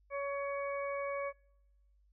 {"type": "harmonic tone", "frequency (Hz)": 561, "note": "C#5", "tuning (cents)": 21, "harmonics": [1, 2, 3, 4], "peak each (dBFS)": [-36, -41, -50, -44], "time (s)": [0.1, 1.33], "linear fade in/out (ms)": 50, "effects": ["noise-tail reverb RT60 0.9 s tail -25 dB re dry", "added 50 Hz sine -65 dBFS peak until 2.12 s"]}